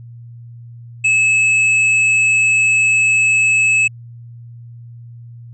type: tone with tanh clipping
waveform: sine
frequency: 2596 Hz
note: E7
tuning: 27 cents flat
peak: -12 dBFS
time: 1.04-3.88 s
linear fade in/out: 10 ms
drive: 9 dB
effects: added 118 Hz sine -33 dBFS peak until 5.53 s + resampled to 22050 Hz